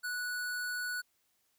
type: tone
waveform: square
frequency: 1474 Hz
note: F#6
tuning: 7 cents flat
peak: -35 dBFS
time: 0.03-1.02 s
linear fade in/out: 20 ms
effects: white hiss -75 dBFS RMS until 1.58 s